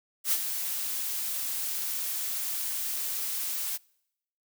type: noise with ADSR envelope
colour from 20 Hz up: blue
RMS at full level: -24 dBFS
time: 0.24-3.78 s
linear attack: 80 ms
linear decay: 52 ms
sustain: -8 dB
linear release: 24 ms
effects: noise-tail reverb RT60 0.8 s tail -26 dB re dry